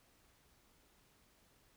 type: silence
effects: pink hiss -70 dBFS RMS until 1.76 s